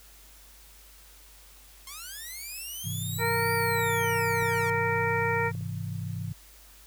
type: linear two-way sweep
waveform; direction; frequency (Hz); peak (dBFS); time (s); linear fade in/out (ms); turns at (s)
5% pulse; up then down; 1044 to 4715 to 1044; -28; 1.87-4.7; 2; 3.54
type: chord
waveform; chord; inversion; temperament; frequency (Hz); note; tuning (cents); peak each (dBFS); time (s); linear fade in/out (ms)
sine; Ab augmented; none; equal with one note detuned; 103.53 / 130.81 / 164.81; Ab2 / C3 / E3; -5 / 0 / 0; -34 / -37 / -36; 2.84-6.33; 10
type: harmonic tone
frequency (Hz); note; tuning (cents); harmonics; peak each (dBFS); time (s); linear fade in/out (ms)
463.6; A#4; -10; 1 / 2 / 3 / 4 / 5; -29 / -30 / -34 / -31 / -33; 3.18-5.52; 50
type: clicks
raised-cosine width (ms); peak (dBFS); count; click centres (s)
2; -31 / -35 / -39; 3; 4.425 / 5.551 / 5.61
effects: added 50 Hz sine -54 dBFS peak until 6.86 s + white hiss -54 dBFS RMS until 6.86 s